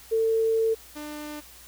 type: tone pair in turn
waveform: sine / sawtooth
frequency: 448.1 / 299.1 Hz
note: A4 / D4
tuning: +32 / +32 cents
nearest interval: perfect fifth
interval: 700 cents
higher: first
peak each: -20 / -31 dBFS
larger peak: first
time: 0.11-0.75 / 0.95-1.41 s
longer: first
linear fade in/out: 20 ms
effects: added 60 Hz sine -55 dBFS peak until 1.67 s + white hiss -49 dBFS RMS until 1.67 s